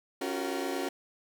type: chord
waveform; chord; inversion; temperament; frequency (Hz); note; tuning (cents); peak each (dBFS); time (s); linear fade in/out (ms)
30% pulse; Gb major seventh; second; equal with one note detuned; 277.2 / 349.2 / 378 / 466.2; Db4 / F4 / Gb4 / Bb4; 0 / 0 / +37 / 0; -33 / -35 / -33 / -37; 0.21-0.89; 5
effects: none